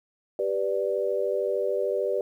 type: chord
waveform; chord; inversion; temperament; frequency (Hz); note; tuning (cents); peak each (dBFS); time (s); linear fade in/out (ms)
sine; G major; none; equal; 392 / 493.9 / 587.3; G4 / B4 / D5; 0 / 0 / 0; -28; 0.39-2.21; 2
effects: 10-bit